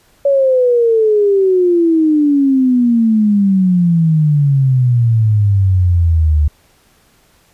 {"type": "exponential sweep", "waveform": "sine", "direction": "down", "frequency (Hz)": [566, 73.1], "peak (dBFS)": -8, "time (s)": [0.25, 6.48], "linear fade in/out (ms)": 5, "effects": ["pink hiss -52 dBFS RMS until 7.53 s", "resampled to 32000 Hz"]}